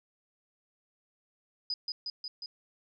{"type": "tone with echo", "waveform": "sine", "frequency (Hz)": 4978, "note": "D#8", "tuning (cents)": 0, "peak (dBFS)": -30, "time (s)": [1.7, 1.74], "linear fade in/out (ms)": 2, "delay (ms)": 180, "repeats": 4, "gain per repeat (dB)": -2, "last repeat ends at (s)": 2.46, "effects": []}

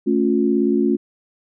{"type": "chord", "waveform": "sine", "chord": "A augmented", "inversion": "none", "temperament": "equal with one note detuned", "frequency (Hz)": [220, 277.2, 355.9], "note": ["A3", "C#4", "E#4"], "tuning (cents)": [0, 0, 33], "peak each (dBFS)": -19, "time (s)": [0.06, 0.97], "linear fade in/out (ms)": 20, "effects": []}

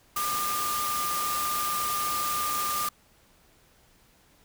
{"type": "tone in noise", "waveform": "sine", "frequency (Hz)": 1200, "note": "D6", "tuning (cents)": 37, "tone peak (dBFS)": -28, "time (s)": [0.16, 2.89], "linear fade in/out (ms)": 5, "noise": "white", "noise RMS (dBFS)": -32, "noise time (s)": [0.16, 2.89], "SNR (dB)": 1, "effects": ["pink hiss -61 dBFS RMS until 4.44 s"]}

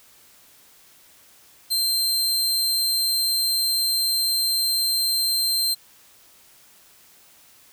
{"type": "tone", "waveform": "sawtooth", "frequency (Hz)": 4142, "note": "C8", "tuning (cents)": -18, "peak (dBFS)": -17, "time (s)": [1.7, 5.75], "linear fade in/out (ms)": 20, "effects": ["white hiss -53 dBFS RMS until 7.72 s"]}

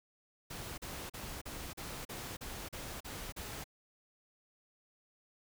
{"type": "noise bursts", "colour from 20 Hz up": "pink", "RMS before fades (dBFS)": -44, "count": 10, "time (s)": [0.5, 3.642], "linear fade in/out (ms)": 10, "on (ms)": 280, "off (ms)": 38, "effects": []}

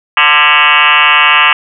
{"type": "tone with frequency modulation", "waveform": "sine", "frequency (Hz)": 1947, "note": "B6", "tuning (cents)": -25, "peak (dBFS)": -4, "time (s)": [0.17, 1.53], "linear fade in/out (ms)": 2, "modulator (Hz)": 151, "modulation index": 6.6, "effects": []}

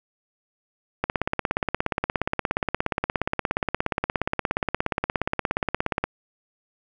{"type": "click train", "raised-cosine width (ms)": 0.5, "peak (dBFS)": -7, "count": 86, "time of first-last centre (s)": [1.04, 6.04], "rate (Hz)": 17, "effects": []}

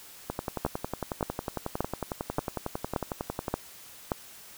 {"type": "two click trains", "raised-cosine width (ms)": 1, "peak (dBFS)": [-16, -12], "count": [36, 7], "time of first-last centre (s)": [[0.3, 3.482], [0.65, 4.118]], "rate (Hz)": [11, 1.73], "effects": ["white hiss -49 dBFS RMS until 4.57 s"]}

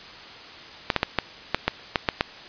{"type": "clicks", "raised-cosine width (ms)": 0.3, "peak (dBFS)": -3, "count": 9, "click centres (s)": [0.902, 0.963, 1.031, 1.187, 1.546, 1.68, 1.958, 2.088, 2.209], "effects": ["white hiss -42 dBFS RMS until 2.48 s", "resampled to 11025 Hz"]}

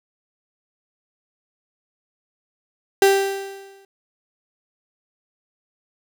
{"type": "tone with exponential decay", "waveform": "35% pulse", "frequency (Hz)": 392, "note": "G4", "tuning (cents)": 0, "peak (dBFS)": -8, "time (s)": [3.02, 3.85], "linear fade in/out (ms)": 2, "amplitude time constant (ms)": 180, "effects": []}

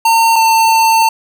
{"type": "tone pair in turn", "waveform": "square", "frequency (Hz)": [910, 898.5], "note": ["A#5", "A5"], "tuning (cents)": [-42, 36], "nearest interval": "unison", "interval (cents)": 22, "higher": "first", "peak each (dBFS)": -8, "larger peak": "neither", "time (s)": [[0.05, 0.36], [0.36, 1.09]], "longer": "second", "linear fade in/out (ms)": 5, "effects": []}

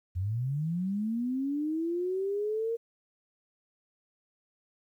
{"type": "linear sweep", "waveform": "sine", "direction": "up", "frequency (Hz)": [85.3, 466.2], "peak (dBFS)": -28, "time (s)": [0.15, 2.77], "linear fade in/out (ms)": 20, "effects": ["11-bit"]}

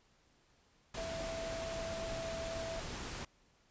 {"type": "tone in noise", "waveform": "sine", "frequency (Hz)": 659.3, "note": "E5", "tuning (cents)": 0, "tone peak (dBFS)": -40, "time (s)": [0.97, 2.8], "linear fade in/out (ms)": 5, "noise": "pink", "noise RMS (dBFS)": -43, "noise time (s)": [0.94, 3.25], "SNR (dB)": 0, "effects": ["pink hiss -70 dBFS RMS until 3.7 s", "resampled to 16000 Hz"]}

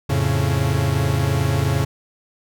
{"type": "chord", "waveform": "45% pulse", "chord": "F augmented", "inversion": "none", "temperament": "equal", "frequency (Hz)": [87.31, 110, 138.59], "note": ["F2", "A2", "C#3"], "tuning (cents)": [0, 0, 0], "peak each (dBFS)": [-23, -22, -20], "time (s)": [0.09, 1.85], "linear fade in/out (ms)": 10, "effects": []}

